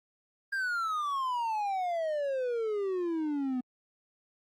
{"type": "exponential sweep", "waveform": "triangle", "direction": "down", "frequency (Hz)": [1620, 246.9], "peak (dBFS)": -27, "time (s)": [0.52, 3.61], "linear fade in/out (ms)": 10, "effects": ["Opus 32 kbps"]}